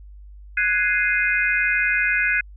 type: chord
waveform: sine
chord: Ab dominant seventh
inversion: third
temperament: equal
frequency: 1480 / 1661.2 / 2093 / 2489 Hz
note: Gb6 / Ab6 / C7 / Eb7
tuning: 0 / 0 / 0 / 0 cents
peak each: -23 dBFS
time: 0.57-2.41 s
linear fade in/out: 5 ms
effects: added 50 Hz sine -39 dBFS peak until 2.56 s